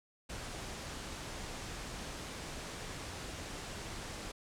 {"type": "low-pass noise", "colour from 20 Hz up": "pink", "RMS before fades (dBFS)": -44, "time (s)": [0.29, 4.32], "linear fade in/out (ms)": 10, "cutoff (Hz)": 9100, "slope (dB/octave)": 24, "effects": []}